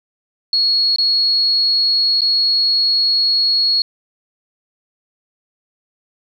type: tone with dropouts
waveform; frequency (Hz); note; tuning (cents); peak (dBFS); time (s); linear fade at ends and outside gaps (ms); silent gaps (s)
sine; 4330; C#8; -41; -12; 0.53-3.82; 2; 0.961-0.984 / 2.208-2.217
effects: 8-bit